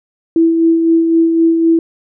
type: tone with tremolo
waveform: sine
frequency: 329.6 Hz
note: E4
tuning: in tune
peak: -6 dBFS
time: 0.36-1.79 s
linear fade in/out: 2 ms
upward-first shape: sine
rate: 3.9 Hz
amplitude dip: 40%
effects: none